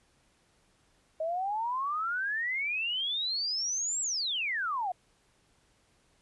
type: exponential two-way sweep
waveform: sine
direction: up then down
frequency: 622.3 to 7770 to 698 Hz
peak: -29 dBFS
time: 1.2-4.92 s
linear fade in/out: 5 ms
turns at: 4.01 s
effects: pink hiss -68 dBFS RMS until 6.21 s + resampled to 24000 Hz